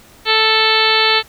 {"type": "harmonic tone", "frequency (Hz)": 440, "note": "A4", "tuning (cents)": 0, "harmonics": [1, 2, 3, 4, 5, 6, 7, 8, 9, 10], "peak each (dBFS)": [-20, -20, -20, -20, -20, -20, -20, -20, -20, -20], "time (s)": [0.25, 1.23], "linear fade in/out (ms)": 50, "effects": ["pink hiss -45 dBFS RMS until 1.28 s"]}